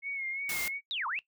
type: tone with vibrato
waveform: sine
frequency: 2177 Hz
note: C#7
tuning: 32 cents flat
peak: -33 dBFS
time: 0.02-0.81 s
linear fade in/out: 50 ms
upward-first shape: sine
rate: 2.9 Hz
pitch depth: 54 cents each way
type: noise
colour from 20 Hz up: white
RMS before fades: -36 dBFS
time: 0.49-0.68 s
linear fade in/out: 2 ms
type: linear two-way sweep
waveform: sine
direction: down then up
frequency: 3951 to 876 to 2780 Hz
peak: -31 dBFS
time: 0.91-1.19 s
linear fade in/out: 0 ms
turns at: 1.07 s
effects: noise-tail reverb RT60 0.1 s tail -18 dB re dry